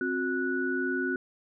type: tone cluster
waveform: sine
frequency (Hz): 262.9 / 362.1 / 1474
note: C4 / F#4 / F#6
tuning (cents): +8 / -37 / -7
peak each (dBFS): -31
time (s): 0.01-1.16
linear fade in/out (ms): 2
effects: none